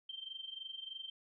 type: tone with amplitude modulation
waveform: sine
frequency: 3136 Hz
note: G7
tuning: in tune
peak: -40 dBFS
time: 0.09-1.1 s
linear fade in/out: 5 ms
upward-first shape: sine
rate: 23.2 Hz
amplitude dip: 80%
effects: none